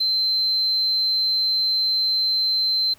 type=tone; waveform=triangle; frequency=4100 Hz; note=C8; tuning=36 cents flat; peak=-15 dBFS; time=0-2.94 s; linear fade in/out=10 ms; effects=tanh soft clip ceiling -16 dBFS + pink hiss -53 dBFS RMS until 2.98 s